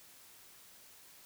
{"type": "silence", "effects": ["white hiss -58 dBFS RMS until 1.25 s"]}